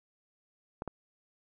clicks, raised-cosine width 1 ms, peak -22 / -23 dBFS, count 2, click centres 0.821 / 0.877 s, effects none

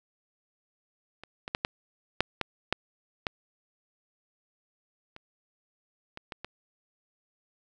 clicks, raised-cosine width 0.3 ms, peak -27 / -20 / -11 / -10 / -6 / -11 / -8 / -12 / -28 / -24 / -21 / -21 dBFS, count 12, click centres 1.236 / 1.479 / 1.549 / 1.649 / 2.206 / 2.413 / 2.726 / 3.268 / 5.164 / 6.174 / 6.322 / 6.446 s, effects none

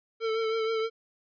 square tone with vibrato, 446.4 Hz, A4, 25 cents sharp, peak -27 dBFS, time 0.2-0.9 s, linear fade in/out 50 ms, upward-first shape triangle, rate 6.3 Hz, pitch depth 35 cents each way, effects resampled to 11025 Hz

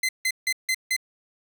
sawtooth tone bursts, 2058 Hz, C7, 29 cents flat, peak -18 dBFS, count 5, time 0.03-0.965 s, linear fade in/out 5 ms, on 59 ms, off 160 ms, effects none

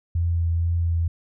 sine tone with vibrato, 84.4 Hz, E2, 41 cents sharp, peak -19 dBFS, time 0.15-1.08 s, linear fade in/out 5 ms, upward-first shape triangle, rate 2.1 Hz, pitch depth 18 cents each way, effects none

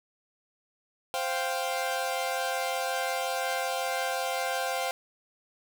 sawtooth chord, C suspended fourth, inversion none, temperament equal, 523.3 / 698.5 / 784 Hz, C5 / F5 / G5, 0 / 0 / 0 cents, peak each -29 dBFS, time 1.14-4.91 s, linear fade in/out 0 ms, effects none

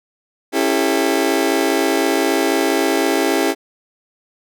30% pulse chord, A dominant seventh, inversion first, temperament just, 275 / 330 / 396 / 440 Hz, C#4 / E4 / G4 / A4, -14 / +2 / +18 / 0 cents, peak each -18 / -17 / -17 / -21 dBFS, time 0.52-3.55 s, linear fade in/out 50 ms, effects none

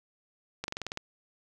slowing click train, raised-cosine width 0.2 ms, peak -17 dBFS, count 8, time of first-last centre 0.64-0.974 s, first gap 41 ms, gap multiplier 1.05, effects none

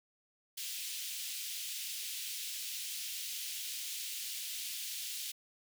pink high-pass noise, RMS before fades -41 dBFS, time 0.57-5.32 s, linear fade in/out 10 ms, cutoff 2800 Hz, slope 24 dB/octave, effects none

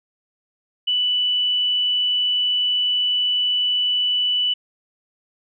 sine tone, 2972 Hz, F#7, 7 cents sharp, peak -17 dBFS, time 0.87-4.54 s, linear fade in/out 10 ms, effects none

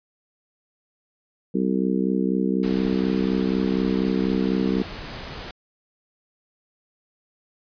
harmonic tone, 64.1 Hz, C2, 35 cents flat, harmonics 3 / 4 / 5 / 6 / 7, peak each -23 / -25 / -27 / -29 / -30 dBFS, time 1.54-4.83 s, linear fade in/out 10 ms
pink noise, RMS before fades -35 dBFS, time 2.63-5.51 s, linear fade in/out 2 ms
effects resampled to 11025 Hz

